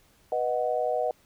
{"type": "chord", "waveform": "sine", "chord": "B major", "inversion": "none", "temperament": "equal with one note detuned", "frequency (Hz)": [491.6, 622.3, 740], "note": ["B4", "D#5", "F#5"], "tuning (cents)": [-8, 0, 0], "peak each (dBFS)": [-29, -28, -29], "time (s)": [0.32, 1.11], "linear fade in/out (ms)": 2, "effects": ["pink hiss -62 dBFS RMS until 1.25 s"]}